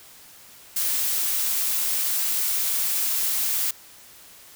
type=noise; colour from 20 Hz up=blue; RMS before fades=-24 dBFS; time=0.76-3.71 s; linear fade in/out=5 ms; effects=white hiss -48 dBFS RMS until 4.55 s